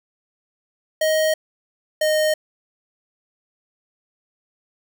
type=tone pair in turn; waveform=square; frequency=627 / 617.7 Hz; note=D#5 / D#5; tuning=+13 / -13 cents; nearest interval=unison; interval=26 cents; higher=first; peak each=-17 dBFS; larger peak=neither; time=1.01-1.34 / 2.01-2.34 s; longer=neither; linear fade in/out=5 ms; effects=none